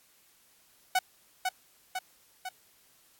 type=tone with echo; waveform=sawtooth; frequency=744 Hz; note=F#5; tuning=9 cents sharp; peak=-19 dBFS; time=0.95-0.99 s; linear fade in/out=5 ms; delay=500 ms; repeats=3; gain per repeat=-4 dB; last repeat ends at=2.49 s; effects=white hiss -63 dBFS RMS until 3.19 s + AAC 64 kbps